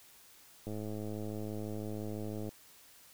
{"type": "click train", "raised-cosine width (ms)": 2, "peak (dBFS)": -28, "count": 194, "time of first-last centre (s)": [0.67, 2.491], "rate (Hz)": 106, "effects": ["white hiss -59 dBFS RMS until 3.13 s"]}